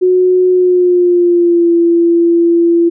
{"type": "tone with pitch glide", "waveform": "sine", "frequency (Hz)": [366.1, 339.6], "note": ["F#4", "F4"], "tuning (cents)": [-18, -48], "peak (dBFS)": -6, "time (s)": [0.01, 2.9], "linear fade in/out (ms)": 20, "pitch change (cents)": -130, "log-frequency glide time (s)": [0.5, 1.72], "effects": []}